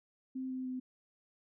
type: tone with pitch steps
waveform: sine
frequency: 260.6 / 258.1 / 255.5 Hz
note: C4 / C4 / C4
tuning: -7 / -23 / -41 cents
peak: -36 dBFS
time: 0.35-0.8 s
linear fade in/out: 10 ms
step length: 150 ms
effects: none